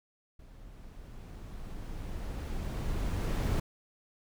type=noise with level ramp; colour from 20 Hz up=brown; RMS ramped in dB=-52 to -27 dBFS; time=0.39-3.6 s; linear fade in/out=5 ms; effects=none